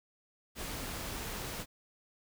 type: noise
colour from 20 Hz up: pink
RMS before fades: -40 dBFS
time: 0.55-1.66 s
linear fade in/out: 50 ms
effects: none